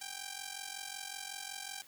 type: ring-modulated tone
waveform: 5% pulse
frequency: 788 Hz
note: G5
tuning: 9 cents sharp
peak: -27 dBFS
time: 0.01-1.82 s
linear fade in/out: 0 ms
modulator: 22.7 Hz
effects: white hiss -59 dBFS RMS until 1.87 s